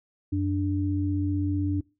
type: tone pair together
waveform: sine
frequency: 92.5 / 293.2 Hz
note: F#2 / D4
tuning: 0 / -3 cents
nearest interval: octave + minor sixth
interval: 1997 cents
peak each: -26 dBFS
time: 0.32-1.81 s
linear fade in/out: 10 ms
effects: noise-tail reverb RT60 0.3 s tail -23 dB re dry